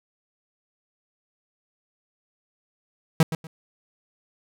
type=tone with echo; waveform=45% pulse; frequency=160.8 Hz; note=E3; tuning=43 cents flat; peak=-13 dBFS; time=3.2-3.23 s; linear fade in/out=2 ms; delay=120 ms; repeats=2; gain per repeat=-12 dB; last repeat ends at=3.47 s; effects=none